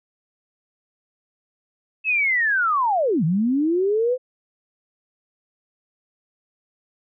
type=linear two-way sweep; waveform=sine; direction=down then up; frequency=2637 to 149.8 to 518 Hz; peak=-17 dBFS; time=2.04-4.18 s; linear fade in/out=50 ms; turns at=3.24 s; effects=none